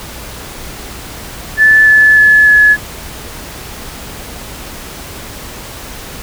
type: tone with pitch steps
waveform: sine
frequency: 1745 / 1730.9 / 1717 / 1703.2 Hz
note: A6 / A6 / A6 / G#6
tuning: -15 / -29 / -43 / +43 cents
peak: -3 dBFS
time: 1.57-2.77 s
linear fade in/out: 50 ms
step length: 300 ms
effects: added 60 Hz sine -36 dBFS peak until 6.22 s + pink hiss -28 dBFS RMS until 6.22 s